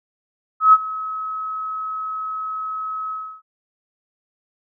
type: tone with ADSR envelope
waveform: sine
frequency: 1283 Hz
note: E6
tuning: 47 cents flat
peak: -5 dBFS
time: 0.6-3.42 s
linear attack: 130 ms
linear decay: 41 ms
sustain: -19 dB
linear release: 310 ms
effects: none